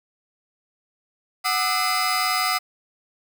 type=tone cluster; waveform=40% pulse; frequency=741 / 1202 / 1301 / 2049 / 4952 Hz; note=F#5 / D6 / E6 / C7 / D#8; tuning=+2 / +40 / -23 / -37 / -9 cents; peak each=-26 dBFS; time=1.44-2.59 s; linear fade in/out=20 ms; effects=none